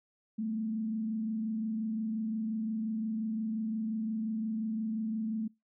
sine tone with frequency modulation, 220 Hz, A3, in tune, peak -31 dBFS, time 0.38-5.48 s, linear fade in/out 10 ms, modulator 25.7 Hz, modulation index 0.38, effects noise-tail reverb RT60 0.2 s tail -23 dB re dry

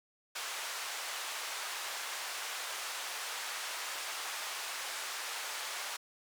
pink band-pass noise, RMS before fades -40 dBFS, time 0.35-5.97 s, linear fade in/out 10 ms, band 920 to 10000 Hz, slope 12 dB/octave, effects high-pass 400 Hz 12 dB/octave

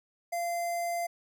square tone with notch filter, 690 Hz, F5, 21 cents flat, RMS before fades -32 dBFS, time 0.32-1.07 s, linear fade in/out 10 ms, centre 3500 Hz, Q 1.5, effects none

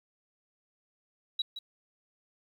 sine tone with echo, 3890 Hz, B7, 27 cents flat, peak -27 dBFS, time 1.39-1.42 s, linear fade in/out 5 ms, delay 170 ms, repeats 1, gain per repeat -10 dB, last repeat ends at 1.59 s, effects 10-bit

